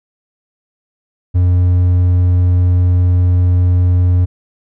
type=tone; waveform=triangle; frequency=89.5 Hz; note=F2; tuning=43 cents sharp; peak=-6 dBFS; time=1.34-4.26 s; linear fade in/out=20 ms; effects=none